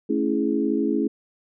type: chord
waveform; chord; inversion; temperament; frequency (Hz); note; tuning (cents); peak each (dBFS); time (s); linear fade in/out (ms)
sine; A major seventh; none; equal with one note detuned; 220 / 277.2 / 329.6 / 417.7; A3 / C#4 / E4 / G#4; 0 / 0 / 0 / +10; -26 / -24 / -25 / -27; 0.09-1.08; 10
effects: none